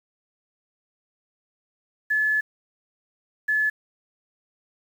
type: tone bursts at uneven times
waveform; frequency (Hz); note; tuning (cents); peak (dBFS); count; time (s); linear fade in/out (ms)
sine; 1721; A6; -39; -19; 2; 2.1-2.41 / 3.48-3.7; 10
effects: 8-bit